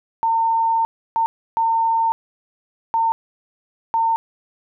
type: tone bursts at uneven times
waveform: sine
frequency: 908 Hz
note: A#5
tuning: 46 cents flat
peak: -15 dBFS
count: 5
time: 0.23-0.85 / 1.16-1.26 / 1.57-2.12 / 2.94-3.12 / 3.94-4.16 s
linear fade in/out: 0 ms
effects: none